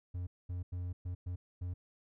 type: tone bursts at uneven times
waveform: triangle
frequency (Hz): 89.2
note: F2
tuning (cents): +37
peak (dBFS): -34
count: 6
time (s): 0.14-0.27 / 0.49-0.63 / 0.72-0.93 / 1.05-1.15 / 1.26-1.36 / 1.61-1.74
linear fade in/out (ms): 10
effects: none